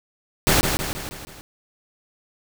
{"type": "noise with echo", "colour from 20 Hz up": "pink", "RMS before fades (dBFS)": -17, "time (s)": [0.47, 0.61], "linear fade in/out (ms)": 0, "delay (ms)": 160, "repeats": 5, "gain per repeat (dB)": -5, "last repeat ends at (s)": 1.41, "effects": []}